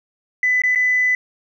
sine tone with dropouts, 2000 Hz, B6, 21 cents sharp, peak -13 dBFS, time 0.43-1.15 s, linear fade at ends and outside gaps 2 ms, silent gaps 0.619-0.636 / 0.75-0.757 s, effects tanh soft clip ceiling -9 dBFS + 9-bit

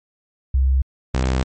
sine / sawtooth tone pair in turn, 66 / 64.42 Hz, C2 / C2, +16 / -26 cents, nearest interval unison, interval 42 cents, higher first, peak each -13 dBFS, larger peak neither, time 0.54-0.82 / 1.14-1.43 s, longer second, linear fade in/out 5 ms, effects MP3 32 kbps

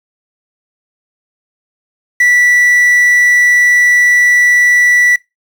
triangle tone with quantisation, 1959 Hz, B6, 15 cents flat, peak -4 dBFS, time 2.2-5.16 s, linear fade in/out 5 ms, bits 5, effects noise-tail reverb RT60 0.2 s tail -22 dB re dry

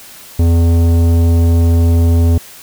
sine tone with tanh clipping, 84.1 Hz, E2, 35 cents sharp, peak -9 dBFS, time 0.39-2.38 s, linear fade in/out 5 ms, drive 14 dB, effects white hiss -36 dBFS RMS until 2.62 s

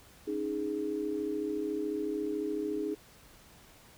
sine chord, C# suspended second, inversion none, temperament equal, 277.2 / 311.1 / 415.3 Hz, C#4 / D#4 / G#4, 0 / 0 / 0 cents, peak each -40 / -34 / -34 dBFS, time 0.27-2.95 s, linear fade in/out 10 ms, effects pink hiss -57 dBFS RMS until 3.97 s

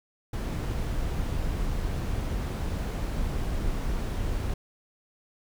brown noise, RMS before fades -29 dBFS, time 0.33-4.54 s, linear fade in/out 5 ms, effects none

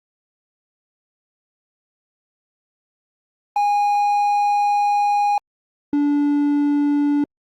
triangle tone pair in turn, 821 / 289.7 Hz, G#5 / D4, -20 / -24 cents, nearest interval octave + tritone, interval 1804 cents, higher first, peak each -13 dBFS, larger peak neither, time 3.56-5.38 / 5.93-7.24 s, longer first, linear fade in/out 2 ms, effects Opus 24 kbps

